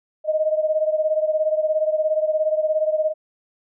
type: beating tone pair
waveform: sine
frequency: 618 / 635 Hz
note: D#5 / D#5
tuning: -12 / +35 cents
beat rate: 17 Hz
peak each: -19 / -23 dBFS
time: 0.24-3.14 s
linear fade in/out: 50 ms
effects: none